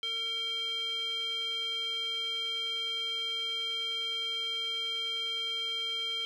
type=tone with band-pass filter; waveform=square; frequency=454.8 Hz; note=A#4; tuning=43 cents flat; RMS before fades=-34 dBFS; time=0.03-6.25 s; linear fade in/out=0 ms; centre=3100 Hz; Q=8.5; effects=none